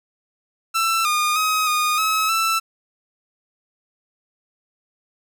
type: tone with pitch steps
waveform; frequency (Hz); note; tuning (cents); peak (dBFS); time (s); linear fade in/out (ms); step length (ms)
sawtooth; 1335 / 1218 / 1265 / 1228 / 1285 / 1328; E6 / D#6 / D#6 / D#6 / E6 / E6; +22 / -37 / +28 / -23 / -45 / +12; -14; 0.74-2.6; 20; 310
effects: none